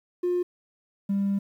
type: tone pair in turn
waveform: triangle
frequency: 355.8 / 198.59 Hz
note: F4 / G3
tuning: +32 / +23 cents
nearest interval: minor seventh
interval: 1009 cents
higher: first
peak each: -19 dBFS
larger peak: neither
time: 0.23-0.43 / 1.09-1.39 s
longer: second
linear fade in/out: 10 ms
effects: tanh soft clip ceiling -19 dBFS + 10-bit